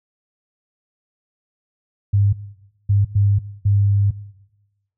sine tone bursts at uneven times, 100.7 Hz, G2, 47 cents sharp, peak -12 dBFS, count 4, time 2.13-2.33 / 2.89-3.05 / 3.15-3.39 / 3.65-4.11 s, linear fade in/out 10 ms, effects noise-tail reverb RT60 1.0 s tail -19 dB re dry

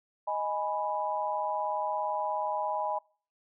sine chord, G# minor, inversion second, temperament equal, 622.3 / 830.6 / 987.8 Hz, D#5 / G#5 / B5, 0 / 0 / 0 cents, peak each -34 / -32 / -33 dBFS, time 0.27-2.99 s, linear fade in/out 10 ms, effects noise-tail reverb RT60 0.4 s tail -24 dB re dry

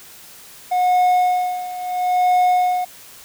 triangle tone with tremolo, 726 Hz, F#5, 33 cents flat, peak -10 dBFS, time 0.71-2.85 s, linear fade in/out 10 ms, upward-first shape sine, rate 0.74 Hz, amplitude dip 80%, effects white hiss -42 dBFS RMS until 3.24 s

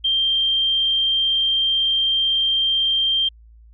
sine tone, 3169 Hz, G7, 18 cents sharp, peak -16 dBFS, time 0.04-3.29 s, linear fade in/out 10 ms, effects added 56 Hz sine -44 dBFS peak until 3.73 s

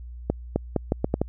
accelerating click train, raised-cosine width 2 ms, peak -8 dBFS, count 7, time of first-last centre 0.3-1.216 s, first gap 260 ms, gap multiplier 0.78, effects added 60 Hz sine -36 dBFS peak until 1.28 s

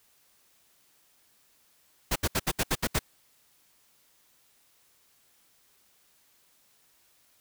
pink noise bursts, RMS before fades -26 dBFS, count 8, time 2.11-2.992 s, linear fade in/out 10 ms, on 49 ms, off 70 ms, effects white hiss -65 dBFS RMS until 7.4 s

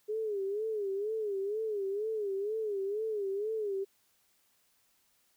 sine tone with vibrato, 414.3 Hz, G#4, 4 cents flat, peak -31 dBFS, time 0.08-3.85 s, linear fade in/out 20 ms, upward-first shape sine, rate 2.1 Hz, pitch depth 120 cents each way, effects white hiss -71 dBFS RMS until 5.36 s

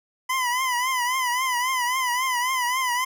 25% pulse tone with vibrato, 1007 Hz, B5, 33 cents sharp, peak -18 dBFS, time 0.29-3.05 s, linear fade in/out 10 ms, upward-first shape triangle, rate 3.7 Hz, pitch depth 100 cents each way, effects none

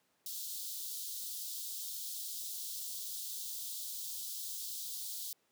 white high-pass noise, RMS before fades -42 dBFS, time 0.26-5.33 s, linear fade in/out 2 ms, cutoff 3400 Hz, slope 48 dB/octave, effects pink hiss -75 dBFS RMS until 5.51 s + high-pass 200 Hz 12 dB/octave

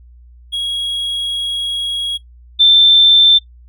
triangle / sine tone pair in turn, 3310 / 3557 Hz, G#7 / A7, -6 / +18 cents, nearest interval minor second, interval 124 cents, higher second, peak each -15 / -5 dBFS, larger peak second, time 0.52-2.18 / 2.59-3.39 s, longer first, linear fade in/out 20 ms, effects noise-tail reverb RT60 0.1 s tail -18 dB re dry + added 60 Hz sine -39 dBFS peak until 3.68 s

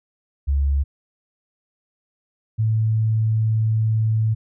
sine tone pair in turn, 69.8 / 110.29 Hz, C#2 / A2, +13 / +5 cents, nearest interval minor sixth, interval 792 cents, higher second, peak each -16 dBFS, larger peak neither, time 0.47-0.84 / 2.58-4.35 s, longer second, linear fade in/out 20 ms, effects none

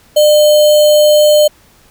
sine tone with sample-and-hold, 601 Hz, D5, 40 cents sharp, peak -4 dBFS, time 0.16-1.48 s, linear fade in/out 10 ms, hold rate 3675 Hz, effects pink hiss -47 dBFS RMS until 1.9 s

